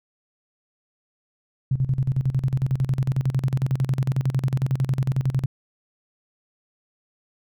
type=tone with tremolo; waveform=sine; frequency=131.9 Hz; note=C3; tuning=14 cents sharp; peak=-17 dBFS; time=1.71-5.46 s; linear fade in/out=5 ms; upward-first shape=square; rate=11 Hz; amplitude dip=80%; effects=none